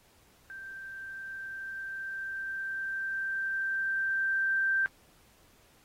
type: tone with level ramp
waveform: sine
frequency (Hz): 1568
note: G6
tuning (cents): 0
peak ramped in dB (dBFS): -41 to -24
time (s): 0.5-4.86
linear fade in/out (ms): 0
effects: pink hiss -63 dBFS RMS until 5.84 s + AAC 48 kbps